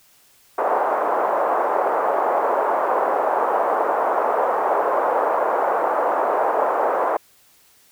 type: band-pass noise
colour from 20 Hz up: pink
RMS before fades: -20 dBFS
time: 0.58-7.17 s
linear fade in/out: 5 ms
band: 500 to 1100 Hz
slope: 24 dB/octave
effects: white hiss -55 dBFS RMS until 7.91 s